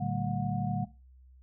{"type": "tone cluster", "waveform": "sine", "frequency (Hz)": [113.2, 145.8, 190.5, 222.8, 726], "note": ["A2", "D3", "G3", "A3", "F#5"], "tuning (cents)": [50, -12, -49, 22, -33], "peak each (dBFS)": [-35, -33, -35, -38, -36], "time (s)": [0, 0.85], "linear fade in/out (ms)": 10, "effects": ["noise-tail reverb RT60 0.3 s tail -19 dB re dry", "added 64 Hz sine -53 dBFS peak until 1.42 s"]}